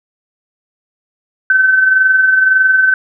sine tone with amplitude modulation, 1530 Hz, G6, 42 cents flat, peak -5 dBFS, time 1.5-2.94 s, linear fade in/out 2 ms, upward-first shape sine, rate 21.8 Hz, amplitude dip 45%, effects none

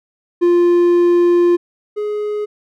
triangle tone pair in turn, 349 / 419 Hz, F4 / G#4, -1 / +15 cents, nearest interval minor third, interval 316 cents, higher second, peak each -7 / -16 dBFS, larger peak first, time 0.41-1.57 / 1.96-2.46 s, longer first, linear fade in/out 20 ms, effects none

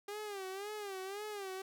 sawtooth tone with vibrato, 400 Hz, G4, 35 cents sharp, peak -37 dBFS, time 0.08-1.62 s, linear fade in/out 5 ms, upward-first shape sine, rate 1.9 Hz, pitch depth 110 cents each way, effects none

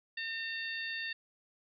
harmonic tone, 908 Hz, A#5, 46 cents flat, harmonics 2 / 3 / 4 / 5, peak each -38 / -42 / -44 / -46 dBFS, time 0.17-1.13 s, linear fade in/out 5 ms, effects none

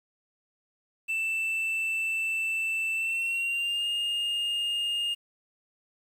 triangle tone with pitch glide, 2658 to 2832 Hz, E7 to F7, +14 to +23 cents, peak -25 dBFS, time 1.08-5.15 s, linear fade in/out 20 ms, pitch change +109 cents, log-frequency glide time 2.95-3.86 s, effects 9-bit

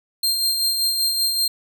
sawtooth tone with tremolo, 4186 Hz, C8, in tune, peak -14 dBFS, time 0.23-1.48 s, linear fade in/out 5 ms, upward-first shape sine, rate 5.2 Hz, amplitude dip 40%, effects none

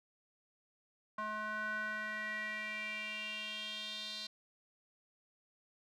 square tone with band-pass filter sweep, 213.7 Hz, G#3, 50 cents sharp, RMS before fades -41 dBFS, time 1.18-4.27 s, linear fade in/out 5 ms, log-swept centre 1200 to 4100 Hz, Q 5.2, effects none

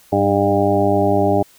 harmonic tone with a mistuned harmonic, 100.5 Hz, G2, 44 cents sharp, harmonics 1 / 2 / 3 / 4 / 6 / 7 / 8, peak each -22 / -23 / -20 / -19 / -19 / -22 / -21 dBFS, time 0.12-1.43 s, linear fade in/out 10 ms, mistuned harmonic 2, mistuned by -34 cents, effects white hiss -50 dBFS RMS until 1.58 s

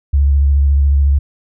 sine tone with vibrato, 70.2 Hz, C#2, 22 cents sharp, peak -8 dBFS, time 0.13-1.19 s, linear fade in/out 10 ms, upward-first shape sine, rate 14 Hz, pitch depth 38 cents each way, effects none

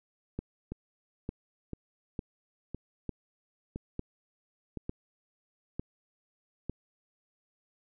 two click trains, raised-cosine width 3 ms, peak -24 / -21 dBFS, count 5 / 8, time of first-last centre 0.72-4.773 / 0.39-6.696 s, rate 0.987 / 1.11 Hz, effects none

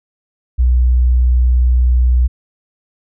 sine tone, 61.74 Hz, B1, in tune, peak -8 dBFS, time 0.58-2.28 s, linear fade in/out 20 ms, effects none

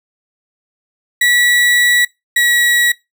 35% pulse tone pair in turn, 1941 / 1923.1 Hz, B6 / B6, -31 / -47 cents, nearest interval unison, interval 16 cents, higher first, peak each -8 dBFS, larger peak neither, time 1.21-2.05 / 2.36-2.92 s, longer first, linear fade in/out 5 ms, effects noise-tail reverb RT60 0.2 s tail -22 dB re dry

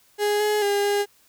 35% pulse tone with pitch steps, 414.6 / 420.8 / 405.1 / 407.5 Hz, G#4 / G#4 / G#4 / G#4, -3 / +23 / -43 / -33 cents, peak -18 dBFS, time 0.18-1.06 s, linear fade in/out 50 ms, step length 220 ms, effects white hiss -59 dBFS RMS until 1.28 s

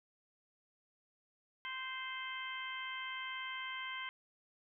harmonic tone, 521 Hz, C5, 7 cents flat, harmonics 2 / 3 / 4 / 5 / 6, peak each -46 / -47 / -44 / -53 / -47 dBFS, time 1.65-4.09 s, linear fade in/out 0 ms, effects none

